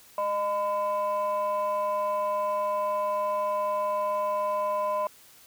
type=tone pair together; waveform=sine; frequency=612 / 1012.2 Hz; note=D#5 / B5; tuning=-29 / +42 cents; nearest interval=major sixth; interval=871 cents; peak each=-26 dBFS; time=0.18-5.07 s; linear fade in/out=2 ms; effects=tanh soft clip ceiling -21 dBFS + white hiss -54 dBFS RMS until 5.46 s